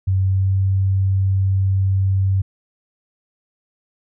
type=tone with pitch glide; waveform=sine; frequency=95 to 96.21 Hz; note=F#2 to G2; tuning=+46 to -32 cents; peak=-14 dBFS; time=0.07-2.42 s; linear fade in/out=10 ms; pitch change=+22 cents; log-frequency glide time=0.18-0.55 s; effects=none